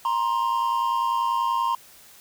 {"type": "tone pair together", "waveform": "triangle", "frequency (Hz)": [940, 1050.3], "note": ["A#5", "C6"], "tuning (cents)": [14, 6], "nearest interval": "major second", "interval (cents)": 192, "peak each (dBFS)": -22, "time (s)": [0.05, 1.75], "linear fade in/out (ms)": 2, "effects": ["white hiss -50 dBFS RMS until 2.2 s"]}